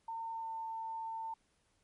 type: tone with pitch glide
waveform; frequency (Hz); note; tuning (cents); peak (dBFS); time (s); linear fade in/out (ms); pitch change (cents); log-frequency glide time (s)
sine; 908 to 898.6; A#5 to A5; -46 to +36; -38; 0.08-1.34; 5; -18; 0.27-0.54
effects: pink hiss -75 dBFS RMS until 1.83 s + MP3 48 kbps